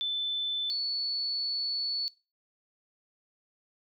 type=tone pair in turn; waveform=sine; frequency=3520 / 4435 Hz; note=A7 / C#8; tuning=0 / 0 cents; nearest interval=major third; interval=400 cents; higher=second; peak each=-28 dBFS; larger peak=neither; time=0.01-0.7 / 0.7-2.08 s; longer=second; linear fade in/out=0 ms; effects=noise-tail reverb RT60 0.3 s tail -22 dB re dry